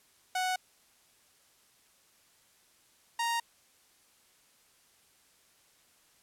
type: tone pair in turn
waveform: sawtooth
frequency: 740 / 932.3 Hz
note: F#5 / A#5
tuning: 0 / 0 cents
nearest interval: major third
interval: 400 cents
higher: second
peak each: -25 dBFS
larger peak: neither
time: 0.35-0.56 / 3.19-3.4 s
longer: neither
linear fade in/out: 5 ms
effects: white hiss -65 dBFS RMS until 6.22 s + low-pass 12000 Hz 12 dB/octave